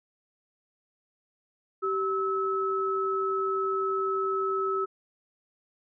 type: tone pair together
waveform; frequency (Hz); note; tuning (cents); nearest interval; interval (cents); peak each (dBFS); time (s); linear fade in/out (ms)
sine; 386.3 / 1298; G4 / E6; -25 / -27; octave + major sixth; 2098; -28; 1.82-4.86; 20
effects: none